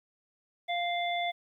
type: harmonic tone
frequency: 697 Hz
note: F5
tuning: 4 cents flat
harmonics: 1 / 3 / 5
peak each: -30 / -35 / -37 dBFS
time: 0.68-1.32 s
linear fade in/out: 20 ms
effects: 11-bit